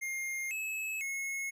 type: tone with pitch steps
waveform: square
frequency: 2123 / 2590 / 2176 Hz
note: C7 / E7 / C#7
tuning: +25 / -31 / -33 cents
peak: -35 dBFS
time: 0.01-1.51 s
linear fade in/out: 20 ms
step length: 500 ms
effects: none